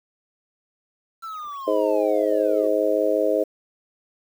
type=linear sweep; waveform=triangle; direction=down; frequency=1356 to 360 Hz; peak=-29 dBFS; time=1.22-2.68 s; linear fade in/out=20 ms
type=harmonic tone; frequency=105.3 Hz; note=G#2; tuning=24 cents sharp; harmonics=3 / 4 / 5 / 6; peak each=-26 / -24 / -22 / -23 dBFS; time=1.67-3.44 s; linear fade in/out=10 ms
effects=8-bit